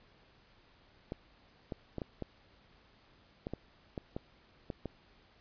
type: clicks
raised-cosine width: 2 ms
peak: -24 dBFS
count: 11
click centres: 1.121 / 1.722 / 1.983 / 2.018 / 2.223 / 3.469 / 3.536 / 3.978 / 4.165 / 4.702 / 4.857 s
effects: pink hiss -64 dBFS RMS until 5.4 s + resampled to 11025 Hz